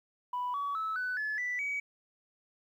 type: tone with pitch steps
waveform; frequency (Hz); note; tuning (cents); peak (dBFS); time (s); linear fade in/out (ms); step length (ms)
sine; 987.8 / 1134.7 / 1303.4 / 1497.2 / 1719.9 / 1975.6 / 2269; B5 / C#6 / E6 / F#6 / A6 / B6 / C#7; 0 / +40 / -20 / +20 / -40 / 0 / +40; -30; 0.33-1.8; 5; 210
effects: tanh soft clip ceiling -28 dBFS + 11-bit